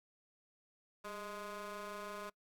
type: ring-modulated tone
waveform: 20% pulse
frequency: 210 Hz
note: G#3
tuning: 19 cents sharp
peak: -36 dBFS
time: 1.04-2.3 s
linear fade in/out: 10 ms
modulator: 827 Hz
effects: noise-tail reverb RT60 0.1 s tail -23 dB re dry